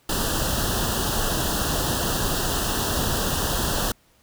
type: band-stop noise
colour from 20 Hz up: pink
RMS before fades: -24 dBFS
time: 0.09-3.92 s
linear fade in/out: 5 ms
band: 1800 to 2700 Hz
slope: 96 dB/octave
effects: pink hiss -60 dBFS RMS until 4.22 s